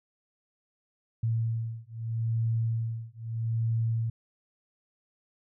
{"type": "beating tone pair", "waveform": "sine", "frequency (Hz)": [113.5, 114.29], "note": ["A#2", "A#2"], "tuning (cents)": [-46, -34], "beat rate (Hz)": 0.79, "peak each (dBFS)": -30, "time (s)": [1.23, 4.1], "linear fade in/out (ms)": 5, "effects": []}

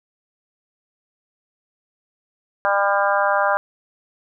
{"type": "harmonic tone", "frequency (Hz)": 200.1, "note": "G3", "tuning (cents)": 36, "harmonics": [3, 4, 5, 6, 7, 8], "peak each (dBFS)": [-21, -22, -23, -24, -24, -25], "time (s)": [2.65, 3.57], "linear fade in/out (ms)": 0, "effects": []}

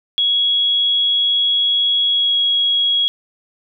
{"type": "tone with pitch glide", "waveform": "sine", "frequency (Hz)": [3334, 3315], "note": ["G#7", "G#7"], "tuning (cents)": [6, -4], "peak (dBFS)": -13, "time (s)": [0.18, 3.08], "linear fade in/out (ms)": 0, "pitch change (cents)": -10, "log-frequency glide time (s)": [2.08, 2.36], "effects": []}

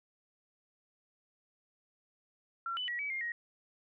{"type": "tone with pitch steps", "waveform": "sine", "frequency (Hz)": [1363, 2993, 1923, 2284, 2121, 1885], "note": ["F6", "F#7", "B6", "D7", "C7", "A#6"], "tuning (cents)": [-43, 19, -47, -49, 23, 19], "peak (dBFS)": -34, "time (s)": [2.66, 3.32], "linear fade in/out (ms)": 2, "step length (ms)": 110, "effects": []}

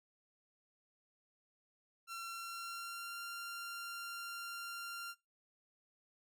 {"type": "tone with pitch glide", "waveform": "sawtooth", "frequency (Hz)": [1360, 1386.2], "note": ["F6", "F6"], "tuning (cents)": [-46, -13], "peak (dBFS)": -39, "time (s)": [2.07, 5.15], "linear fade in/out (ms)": 50, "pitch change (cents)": 33, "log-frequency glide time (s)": [2.27, 3.21], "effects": ["noise-tail reverb RT60 0.2 s tail -18 dB re dry"]}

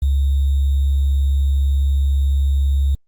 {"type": "tone with sample-and-hold", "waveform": "sine", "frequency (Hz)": 69, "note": "C#2", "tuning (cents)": -7, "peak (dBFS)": -13, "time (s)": [0.02, 2.95], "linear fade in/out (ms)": 5, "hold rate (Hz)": 3675, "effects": ["Opus 32 kbps"]}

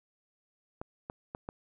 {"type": "clicks", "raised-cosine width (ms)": 1, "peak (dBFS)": -24, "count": 4, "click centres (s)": [0.815, 1.099, 1.349, 1.489], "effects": []}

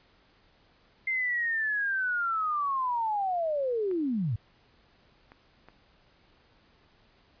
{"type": "linear sweep", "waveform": "sine", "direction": "down", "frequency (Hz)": [2100, 97], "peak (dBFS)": -26, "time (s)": [1.07, 4.36], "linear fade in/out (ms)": 5}
{"type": "clicks", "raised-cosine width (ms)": 0.5, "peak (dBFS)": -34, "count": 3, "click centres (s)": [3.913, 5.319, 5.686]}
{"effects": ["pink hiss -63 dBFS RMS until 7.4 s", "resampled to 11025 Hz"]}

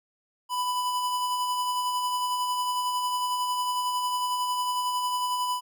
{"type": "tone with tremolo", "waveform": "square", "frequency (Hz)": 994, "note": "B5", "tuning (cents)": 11, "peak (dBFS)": -25, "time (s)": [0.49, 5.61], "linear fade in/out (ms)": 50, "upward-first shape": "sine", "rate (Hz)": 11, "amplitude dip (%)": 30, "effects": []}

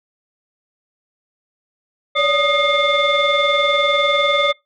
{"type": "tone cluster", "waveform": "sine", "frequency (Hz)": [564, 584, 1237, 2127, 3538], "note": ["C#5", "D5", "D#6", "C7", "A7"], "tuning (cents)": [30, -10, -10, 28, 9], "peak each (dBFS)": -19, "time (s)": [2.15, 4.53], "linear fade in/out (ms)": 20, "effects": ["noise-tail reverb RT60 0.2 s tail -24 dB re dry", "tanh soft clip ceiling -6 dBFS"]}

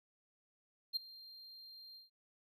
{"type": "tone with ADSR envelope", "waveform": "triangle", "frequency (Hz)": 4186, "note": "C8", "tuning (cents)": 0, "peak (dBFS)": -30, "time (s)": [0.93, 2.1], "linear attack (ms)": 33, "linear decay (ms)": 11, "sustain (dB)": -21, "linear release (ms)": 140, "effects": []}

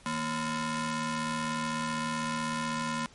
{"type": "ring-modulated tone", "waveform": "sawtooth", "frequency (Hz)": 392, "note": "G4", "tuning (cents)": 0, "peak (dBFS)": -23, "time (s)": [0.06, 3.06], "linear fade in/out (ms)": 0, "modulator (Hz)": 626, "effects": ["pink hiss -56 dBFS RMS until 3.14 s", "MP3 48 kbps"]}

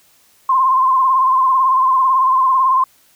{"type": "tone with vibrato", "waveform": "sine", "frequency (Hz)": 1046.5, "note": "C6", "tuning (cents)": 0, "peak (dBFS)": -10, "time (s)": [0.49, 2.84], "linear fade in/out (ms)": 5, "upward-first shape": "sine", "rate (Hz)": 18, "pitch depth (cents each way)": 52, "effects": ["white hiss -53 dBFS RMS until 3.15 s"]}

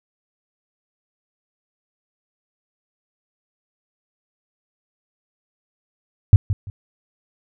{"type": "tone with echo", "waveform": "sine", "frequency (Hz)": 100, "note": "G2", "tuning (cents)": 35, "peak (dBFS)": -3, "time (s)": [6.33, 6.36], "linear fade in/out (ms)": 0, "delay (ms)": 170, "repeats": 2, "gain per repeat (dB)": -13, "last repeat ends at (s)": 6.7, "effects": []}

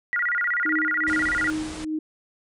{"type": "tone with vibrato", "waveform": "sine", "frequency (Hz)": 1661.2, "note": "G#6", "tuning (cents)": 0, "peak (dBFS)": -21, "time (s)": [0.13, 1.5], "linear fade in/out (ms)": 0, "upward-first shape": "square", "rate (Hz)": 16, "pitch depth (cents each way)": 270}
{"type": "tone with tremolo", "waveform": "sine", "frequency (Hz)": 311.1, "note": "D#4", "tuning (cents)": 0, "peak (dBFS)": -23, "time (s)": [0.65, 1.99], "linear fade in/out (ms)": 5, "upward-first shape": "triangle", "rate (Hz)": 2.5, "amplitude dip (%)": 90}
{"type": "low-pass noise", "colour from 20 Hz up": "pink", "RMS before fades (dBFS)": -37, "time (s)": [1.07, 1.85], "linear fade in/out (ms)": 10, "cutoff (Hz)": 10000, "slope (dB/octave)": 96}
{"effects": []}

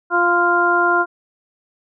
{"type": "harmonic tone with a mistuned harmonic", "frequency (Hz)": 349.2, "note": "F4", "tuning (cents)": 0, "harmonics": [1, 2, 3, 4], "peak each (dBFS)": [-20, -20, -19, -16], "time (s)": [0.1, 1.06], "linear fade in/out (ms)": 50, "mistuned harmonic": 3, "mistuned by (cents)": -16, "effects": []}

